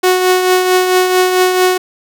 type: tone with tremolo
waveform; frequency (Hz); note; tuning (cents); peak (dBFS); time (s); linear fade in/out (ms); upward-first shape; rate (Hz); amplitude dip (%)
sawtooth; 367.7; F#4; -11; -3; 0.03-1.78; 10; triangle; 4.5; 50
effects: none